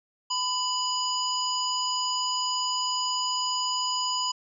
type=harmonic tone with a mistuned harmonic; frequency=987.8 Hz; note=B5; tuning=in tune; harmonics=1 / 3 / 5 / 7; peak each=-29 / -32 / -30 / -34 dBFS; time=0.3-4.32 s; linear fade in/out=10 ms; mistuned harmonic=1; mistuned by=+29 cents; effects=none